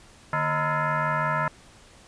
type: tone with frequency modulation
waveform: sine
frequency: 151.3 Hz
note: D#3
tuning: 48 cents flat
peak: -22 dBFS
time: 0.33-1.48 s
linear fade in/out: 2 ms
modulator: 388 Hz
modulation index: 4.1
effects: pink hiss -52 dBFS RMS until 2.07 s + resampled to 22050 Hz